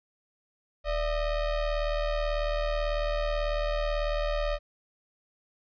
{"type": "ring-modulated tone", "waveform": "square", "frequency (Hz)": 313.1, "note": "D#4", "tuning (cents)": 11, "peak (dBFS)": -24, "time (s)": [0.84, 4.59], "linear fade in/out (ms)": 50, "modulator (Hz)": 274, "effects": ["resampled to 11025 Hz", "11-bit"]}